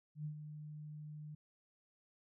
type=tone with ADSR envelope; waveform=sine; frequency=151.1 Hz; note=D3; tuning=50 cents sharp; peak=-38 dBFS; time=0.15-1.35 s; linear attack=100 ms; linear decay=92 ms; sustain=-8 dB; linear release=6 ms; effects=none